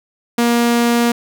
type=tone; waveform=sawtooth; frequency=236.7 Hz; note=A#3; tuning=27 cents sharp; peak=-8 dBFS; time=0.38-1.12 s; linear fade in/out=5 ms; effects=none